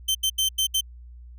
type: tone bursts at uneven times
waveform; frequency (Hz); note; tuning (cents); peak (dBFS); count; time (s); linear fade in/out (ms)
sawtooth; 3100; G7; -20; -17; 5; 0.08-0.15 / 0.23-0.3 / 0.38-0.49 / 0.58-0.67 / 0.74-0.81; 10
effects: added 60 Hz sine -41 dBFS peak until 1.38 s